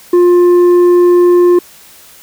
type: tone with tanh clipping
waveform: sine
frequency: 353.1 Hz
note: F4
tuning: 19 cents sharp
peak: -5 dBFS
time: 0.13-1.59 s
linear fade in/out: 5 ms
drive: 5 dB
effects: white hiss -39 dBFS RMS until 2.22 s